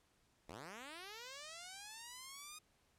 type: linear sweep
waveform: 5% pulse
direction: up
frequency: 65.41 to 1244.5 Hz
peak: -38 dBFS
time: 0.48-2.59 s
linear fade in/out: 10 ms
effects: pink hiss -75 dBFS RMS until 2.98 s + low-pass 11000 Hz 12 dB/octave